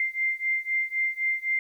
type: beating tone pair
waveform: sine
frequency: 2093 / 2096.9 Hz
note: C7 / C7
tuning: 0 / +3 cents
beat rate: 3.9 Hz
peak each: -27 / -28 dBFS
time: 0-1.59 s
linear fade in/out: 2 ms
effects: 10-bit